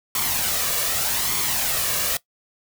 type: noise with flanger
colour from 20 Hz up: white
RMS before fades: -23 dBFS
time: 0.15-2.17 s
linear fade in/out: 2 ms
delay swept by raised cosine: 0.9 to 1.78 ms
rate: 0.83 Hz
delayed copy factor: +0.5
effects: noise-tail reverb RT60 0.1 s tail -19 dB re dry